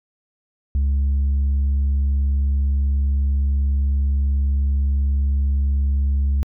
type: tone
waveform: sine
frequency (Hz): 69.3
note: C#2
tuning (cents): 0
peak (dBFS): -13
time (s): 0.75-6.43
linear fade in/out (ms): 0
effects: tanh soft clip ceiling -15 dBFS